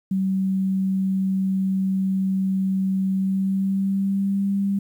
sine tone with pitch glide, 191 to 197.96 Hz, G3 to G3, -45 to +17 cents, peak -19 dBFS, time 0.11-4.79 s, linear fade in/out 5 ms, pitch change +62 cents, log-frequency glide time 3.14-4.5 s, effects 9-bit

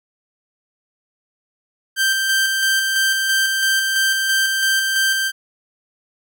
sawtooth tone with tremolo, 1568 Hz, G6, in tune, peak -11 dBFS, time 1.96-5.32 s, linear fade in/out 50 ms, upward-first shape square, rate 3 Hz, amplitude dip 30%, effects none

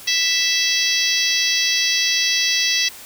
harmonic tone, 659.3 Hz, E5, in tune, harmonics 3 / 4 / 5 / 6 / 7 / 8 / 9, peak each -24 / -24 / -24 / -24 / -24 / -24 / -24 dBFS, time 0.07-2.89 s, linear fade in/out 10 ms, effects white hiss -39 dBFS RMS until 3.05 s

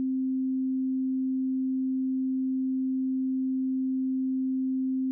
sine tone, 261.6 Hz, C4, in tune, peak -25 dBFS, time 0-5.11 s, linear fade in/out 0 ms, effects none

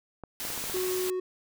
clicks, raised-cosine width 1 ms, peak -26 dBFS, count 7, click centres 0.237 / 0.451 / 0.503 / 0.577 / 0.64 / 0.698 / 0.766 s
white noise, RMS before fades -35 dBFS, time 0.4-1.1 s, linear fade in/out 0 ms
triangle tone, 368.4 Hz, F#4, 7 cents flat, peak -26 dBFS, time 0.74-1.2 s, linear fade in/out 5 ms
effects none

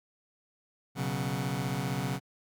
sawtooth chord, B suspended second, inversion none, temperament just, 123.47 / 138.9 / 185.21 Hz, B2 / C#3 / F#3, 0 / +4 / +2 cents, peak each -31 / -29 / -31 dBFS, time 0.95-2.2 s, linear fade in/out 50 ms, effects Opus 48 kbps

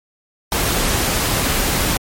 pink noise, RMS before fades -18 dBFS, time 0.52-1.97 s, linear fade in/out 0 ms, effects MP3 64 kbps

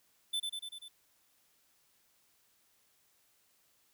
square tone with echo, 3520 Hz, A7, in tune, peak -32 dBFS, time 0.33-0.4 s, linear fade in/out 10 ms, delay 97 ms, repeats 5, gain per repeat -3 dB, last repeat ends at 0.885 s, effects white hiss -71 dBFS RMS until 3.93 s

